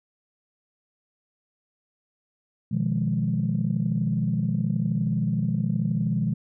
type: chord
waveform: sine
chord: F half-diminished seventh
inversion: second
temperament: equal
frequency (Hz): 123.47 / 155.56 / 174.61 / 207.7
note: Cb3 / Eb3 / F3 / Ab3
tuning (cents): 0 / 0 / 0 / 0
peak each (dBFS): -27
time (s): 2.71-6.34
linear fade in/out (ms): 10
effects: tanh soft clip ceiling -13 dBFS